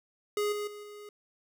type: tone with level steps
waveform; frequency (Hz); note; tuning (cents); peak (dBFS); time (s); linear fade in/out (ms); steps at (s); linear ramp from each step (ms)
square; 415.3; G#4; 0; -28 / -33 / -43 / -45; 0.37-1.09; 2; 0.52 / 0.67 / 0.83; 5
effects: none